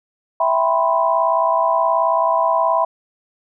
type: chord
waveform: sine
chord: C major seventh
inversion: first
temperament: equal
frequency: 659.3 / 784 / 987.8 / 1046.5 Hz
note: E5 / G5 / B5 / C6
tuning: 0 / 0 / 0 / 0 cents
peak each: -18 / -23 / -17 / -23 dBFS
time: 0.4-2.85 s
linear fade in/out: 5 ms
effects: none